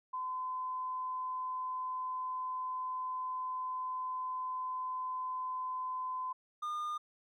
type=tone pair in turn; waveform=sine / triangle; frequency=1021 / 1214.2 Hz; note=C6 / D#6; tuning=-43 / -43 cents; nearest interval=minor third; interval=300 cents; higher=second; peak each=-35 / -33 dBFS; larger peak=second; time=0.13-6.33 / 6.62-6.98 s; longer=first; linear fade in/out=10 ms; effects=none